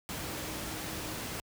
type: tone in noise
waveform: sine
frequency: 313.5 Hz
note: D#4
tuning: 13 cents sharp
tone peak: -47 dBFS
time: 0.21-1.15 s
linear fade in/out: 0 ms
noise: pink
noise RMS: -38 dBFS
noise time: 0.09-1.4 s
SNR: -12 dB
effects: high-pass 60 Hz 12 dB/octave